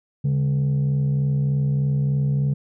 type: tone pair together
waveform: sine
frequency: 140.6 / 203.9 Hz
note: C#3 / G#3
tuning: +25 / -32 cents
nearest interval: tritone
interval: 643 cents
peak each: -16 / -26 dBFS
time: 0.24-2.54 s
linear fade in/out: 10 ms
effects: tanh soft clip ceiling -16 dBFS